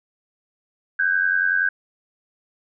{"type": "tone pair together", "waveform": "sine", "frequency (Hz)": [1524.4, 1615], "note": ["G6", "G#6"], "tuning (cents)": [-49, -49], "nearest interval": "minor second", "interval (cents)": 100, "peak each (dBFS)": -20, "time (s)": [0.99, 1.69], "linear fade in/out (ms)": 5, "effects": []}